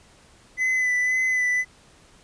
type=tone with vibrato; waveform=triangle; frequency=2010 Hz; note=B6; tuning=30 cents sharp; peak=-18 dBFS; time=0.57-1.65 s; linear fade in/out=50 ms; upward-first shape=sine; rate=1.9 Hz; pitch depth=23 cents each way; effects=pink hiss -54 dBFS RMS until 2.23 s + resampled to 22050 Hz